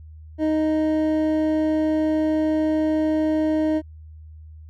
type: tone pair together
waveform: triangle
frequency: 311.1 / 622.3 Hz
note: D#4 / D#5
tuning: 0 / 0 cents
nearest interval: octave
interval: 1200 cents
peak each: -17 / -23 dBFS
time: 0.38-3.82 s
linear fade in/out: 50 ms
effects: added 78 Hz sine -39 dBFS peak until 4.69 s